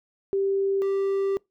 sine / triangle tone pair in turn, 392 / 392 Hz, G4 / G4, 0 / 0 cents, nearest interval unison, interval 0 cents, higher neither, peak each -21 / -20 dBFS, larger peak second, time 0.33-0.82 / 0.82-1.37 s, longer second, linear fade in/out 0 ms, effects noise-tail reverb RT60 0.2 s tail -25 dB re dry

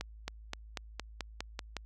accelerating click train, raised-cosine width 0.2 ms, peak -19 dBFS, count 9, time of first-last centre 0.01-1.767 s, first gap 270 ms, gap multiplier 0.94, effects added 54 Hz sine -48 dBFS peak until 1.85 s

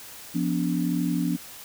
sine chord, B diminished, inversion second, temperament equal with one note detuned, 174.61 / 246.9 / 288.3 Hz, F3 / B3 / D4, 0 / 0 / -32 cents, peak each -26 / -28 / -27 dBFS, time 0.34-1.37 s, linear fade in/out 20 ms, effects white hiss -43 dBFS RMS until 1.64 s

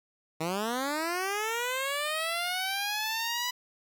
10% pulse linear sweep, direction up, 154.2 to 992 Hz, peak -21 dBFS, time 0.4-3.51 s, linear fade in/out 10 ms, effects none

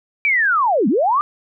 sine linear two-way sweep, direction down then up, 2359 to 185 to 1231 Hz, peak -13 dBFS, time 0.25-1.21 s, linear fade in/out 0 ms, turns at 0.88 s, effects none

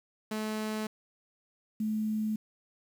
sawtooth / sine tone pair in turn, 216 / 216 Hz, A3 / A3, -32 / -32 cents, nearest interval unison, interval 0 cents, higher neither, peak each -28 dBFS, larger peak neither, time 0.31-0.87 / 1.8-2.36 s, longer neither, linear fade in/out 5 ms, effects 9-bit

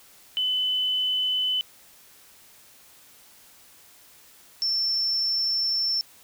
sine tone pair in turn, 3016 / 5384 Hz, F#7 / E8, +32 / +36 cents, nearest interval minor seventh, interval 1004 cents, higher second, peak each -22 dBFS, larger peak neither, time 0.37-1.61 / 4.62-6.01 s, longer second, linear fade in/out 0 ms, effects white hiss -53 dBFS RMS until 6.23 s

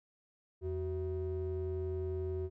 triangle ring-modulated tone, 144.8 Hz, D3, 24 cents flat, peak -29 dBFS, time 0.61-2.5 s, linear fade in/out 50 ms, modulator 230 Hz, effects none

